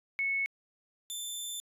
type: tone pair in turn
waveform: sine / 15% pulse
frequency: 2203 / 3541 Hz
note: C#7 / A7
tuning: -11 / +10 cents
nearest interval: minor sixth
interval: 821 cents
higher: second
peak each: -28 / -29 dBFS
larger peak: first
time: 0.19-0.46 / 1.1-1.6 s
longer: second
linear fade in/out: 0 ms
effects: resampled to 32000 Hz